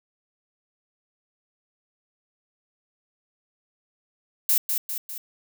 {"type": "noise with echo", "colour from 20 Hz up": "violet", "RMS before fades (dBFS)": -20, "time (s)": [4.49, 4.58], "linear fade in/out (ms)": 2, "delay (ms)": 200, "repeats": 3, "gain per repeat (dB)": -5, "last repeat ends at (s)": 5.18, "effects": []}